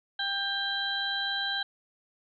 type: harmonic tone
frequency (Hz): 793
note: G5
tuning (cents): +20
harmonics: 1 / 2 / 4 / 5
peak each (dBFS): -38 / -32 / -34 / -33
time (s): 0.19-1.63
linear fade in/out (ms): 5
effects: none